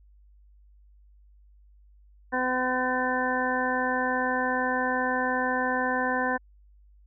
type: harmonic tone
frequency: 254.1 Hz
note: B3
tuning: 49 cents sharp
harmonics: 1 / 2 / 3 / 4 / 6 / 7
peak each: -31 / -31 / -31 / -31 / -31 / -31 dBFS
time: 2.32-6.38 s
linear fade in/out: 20 ms
effects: added 50 Hz sine -53 dBFS peak until 7.06 s